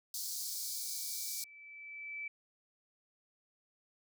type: high-pass noise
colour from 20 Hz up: pink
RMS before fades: -40 dBFS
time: 0.14-1.44 s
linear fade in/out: 2 ms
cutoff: 4300 Hz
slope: 48 dB/octave
type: tone with exponential growth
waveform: sine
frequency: 2314 Hz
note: D7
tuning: 26 cents flat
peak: -38 dBFS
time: 0.21-2.28 s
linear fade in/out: 5 ms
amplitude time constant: 450 ms
effects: none